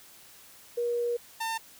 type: tone pair in turn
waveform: sine / sawtooth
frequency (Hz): 477.3 / 901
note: A#4 / A5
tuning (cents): +41 / +41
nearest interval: major seventh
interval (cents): 1100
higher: second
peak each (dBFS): -26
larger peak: neither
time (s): 0.77-1.17 / 1.4-1.58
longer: first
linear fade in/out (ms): 10
effects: white hiss -53 dBFS RMS until 1.79 s